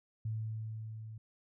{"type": "tone with level ramp", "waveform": "sine", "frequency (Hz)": 110, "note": "A2", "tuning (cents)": 0, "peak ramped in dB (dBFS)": [-33, -44], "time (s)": [0.25, 1.18], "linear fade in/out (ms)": 5, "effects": []}